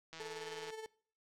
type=click train; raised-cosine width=0.2 ms; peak=-32 dBFS; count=94; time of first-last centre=0.13-0.704 s; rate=162 Hz
type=tone with tremolo; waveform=35% pulse; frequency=440 Hz; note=A4; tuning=in tune; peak=-40 dBFS; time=0.2-0.86 s; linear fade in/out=0 ms; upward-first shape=sine; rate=19 Hz; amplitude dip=55%
effects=noise-tail reverb RT60 0.5 s tail -22 dB re dry + low-pass 10000 Hz 12 dB/octave